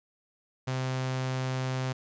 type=tone with notch filter; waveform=sawtooth; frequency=130 Hz; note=C3; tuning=11 cents flat; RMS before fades=-31 dBFS; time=0.67-1.93 s; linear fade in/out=10 ms; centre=310 Hz; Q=2; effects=resampled to 16000 Hz + 11-bit